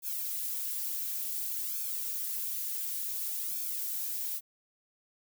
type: noise with flanger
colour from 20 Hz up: violet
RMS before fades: -35 dBFS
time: 0.02-4.41 s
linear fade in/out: 50 ms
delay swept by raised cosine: 1 to 5 ms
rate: 0.56 Hz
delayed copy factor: -0.95
effects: none